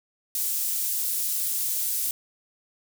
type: high-pass noise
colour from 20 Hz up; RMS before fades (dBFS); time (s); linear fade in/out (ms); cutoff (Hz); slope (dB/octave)
pink; -27; 0.35-2.11; 2; 10000; 12
effects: none